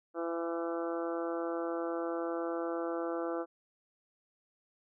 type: harmonic tone with a mistuned harmonic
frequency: 168.1 Hz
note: E3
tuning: 34 cents sharp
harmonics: 2 / 3 / 4 / 5 / 6 / 7 / 8 / 9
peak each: -36 / -37 / -41 / -46 / -50 / -45 / -45 / -52 dBFS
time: 0.14-3.46 s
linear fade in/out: 50 ms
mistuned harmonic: 5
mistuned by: -16 cents
effects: none